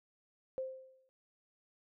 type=tone with exponential decay; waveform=sine; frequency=523.3 Hz; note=C5; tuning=in tune; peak=-33 dBFS; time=0.58-1.09 s; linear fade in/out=0 ms; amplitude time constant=110 ms; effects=none